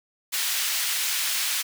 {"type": "high-pass noise", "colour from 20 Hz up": "pink", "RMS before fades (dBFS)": -26, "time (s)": [0.32, 1.63], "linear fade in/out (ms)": 20, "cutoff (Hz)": 2300, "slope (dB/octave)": 12, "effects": []}